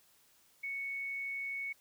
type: tone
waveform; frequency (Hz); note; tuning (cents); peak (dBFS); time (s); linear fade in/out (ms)
sine; 2217; C#7; 0; -36; 0.63-1.73; 10
effects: white hiss -67 dBFS RMS until 1.8 s